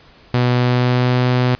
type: tone with pitch glide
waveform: sawtooth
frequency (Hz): 123.47 to 125.12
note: B2 to B2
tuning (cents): 0 to +23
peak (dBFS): -9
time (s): 0.34-1.55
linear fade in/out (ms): 0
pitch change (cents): +23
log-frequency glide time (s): 0.55-1.18
effects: pink hiss -47 dBFS RMS until 1.59 s + resampled to 11025 Hz